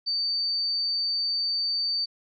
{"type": "tone", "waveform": "sine", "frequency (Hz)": 4589, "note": "D8", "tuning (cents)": -41, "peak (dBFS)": -24, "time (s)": [0.06, 2.06], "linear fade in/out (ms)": 20, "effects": []}